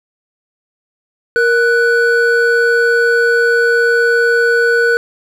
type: tone pair together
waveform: triangle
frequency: 468.4 / 1485.9 Hz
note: A#4 / F#6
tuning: +8 / +7 cents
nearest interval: octave + minor sixth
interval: 1999 cents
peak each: -10 dBFS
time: 1.36-4.97 s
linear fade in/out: 0 ms
effects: none